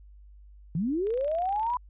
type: linear sweep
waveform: sine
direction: up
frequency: 146.83 to 1007 Hz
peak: -25 dBFS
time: 0.75-1.77 s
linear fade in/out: 2 ms
type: click train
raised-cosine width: 0.2 ms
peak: -31 dBFS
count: 20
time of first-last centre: 1.07-1.737 s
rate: 28.5 Hz
effects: added 50 Hz sine -48 dBFS peak until 1.89 s + resampled to 8000 Hz